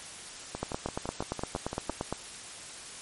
two click trains, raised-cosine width 1 ms, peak -20 / -16 dBFS, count 9 / 14, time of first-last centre 0.55-1.899 / 0.63-2.126 s, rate 5.93 / 8.69 Hz, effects white hiss -44 dBFS RMS until 3.01 s + MP3 48 kbps

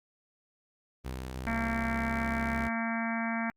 sawtooth tone with pitch glide, 64.2 to 66.58 Hz, C2 to C2, -32 to +31 cents, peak -31 dBFS, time 1.04-2.69 s, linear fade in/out 20 ms, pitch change +63 cents, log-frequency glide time 1.4-2.23 s
harmonic tone, 228.3 Hz, A#3, 36 cents flat, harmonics 1 / 3 / 4 / 5 / 6 / 7 / 8 / 9 / 10, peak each -32 / -38 / -40 / -43 / -42 / -39 / -41 / -42 / -41 dBFS, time 1.47-3.5 s, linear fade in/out 0 ms
effects Opus 24 kbps

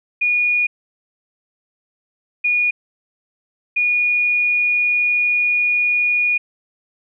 sine tone bursts at uneven times, 2447 Hz, D#7, 29 cents flat, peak -14 dBFS, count 3, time 0.21-0.67 / 2.44-2.71 / 3.76-6.38 s, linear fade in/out 10 ms, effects none

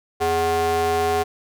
square ring-modulated tone, 164.81 Hz, E3, in tune, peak -16 dBFS, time 0.2-1.24 s, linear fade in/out 20 ms, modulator 580 Hz, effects none

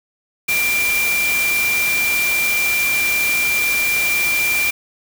sine tone in noise, 2372 Hz, D7, 17 cents sharp, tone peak -16 dBFS, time 0.48-4.71 s, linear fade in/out 10 ms, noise white, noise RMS -23 dBFS, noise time 0.48-4.71 s, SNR +4 dB, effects none

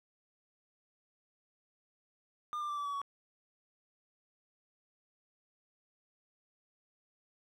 triangle tone with pitch steps, 1207 / 1189.7 / 1172.6 / 1155.8 / 1139.3 / 1122.9 Hz, D6 / D6 / D6 / D6 / C#6 / C#6, +47 / +22 / -3 / -28 / +47 / +22 cents, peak -33 dBFS, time 2.53-3.016 s, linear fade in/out 0 ms, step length 81 ms, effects none

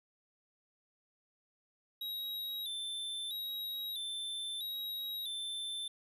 square tone with vibrato, 3681 Hz, A#7, 23 cents flat, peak -38 dBFS, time 2.01-5.88 s, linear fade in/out 5 ms, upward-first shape square, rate 0.77 Hz, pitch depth 66 cents each way, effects none

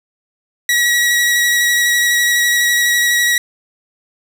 sawtooth tone with vibrato, 1920 Hz, B6, 49 cents flat, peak -8 dBFS, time 0.69-3.38 s, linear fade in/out 2 ms, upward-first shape square, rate 12 Hz, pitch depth 12 cents each way, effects none

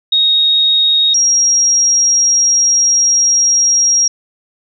sine tone pair in turn, 3749 / 5630 Hz, A#7 / F8, +9 / +13 cents, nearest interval perfect fifth, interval 704 cents, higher second, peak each -8 dBFS, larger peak neither, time 0.12-1.14 / 1.14-4.08 s, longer second, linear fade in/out 5 ms, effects none

